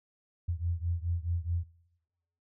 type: beating tone pair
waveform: sine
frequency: 83.9 / 88.6 Hz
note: E2 / F2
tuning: +31 / +25 cents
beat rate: 4.7 Hz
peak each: -32 / -33 dBFS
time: 0.48-1.64 s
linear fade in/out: 10 ms
effects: noise-tail reverb RT60 0.9 s tail -19 dB re dry